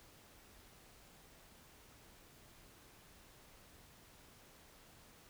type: silence
effects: pink hiss -62 dBFS RMS until 5.29 s